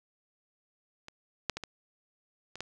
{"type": "clicks", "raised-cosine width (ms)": 0.2, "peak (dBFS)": [-27, -11, -19, -21, -26, -18], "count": 6, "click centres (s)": [1.084, 1.497, 1.57, 1.637, 2.556, 2.606], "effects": []}